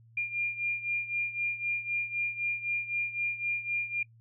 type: beating tone pair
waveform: sine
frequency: 2400 / 2403.9 Hz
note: D7 / D7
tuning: +37 / +40 cents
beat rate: 3.9 Hz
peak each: -31 / -35 dBFS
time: 0.17-4.03 s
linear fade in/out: 5 ms
effects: noise-tail reverb RT60 0.1 s tail -24 dB re dry + added 114 Hz sine -55 dBFS peak until 4.2 s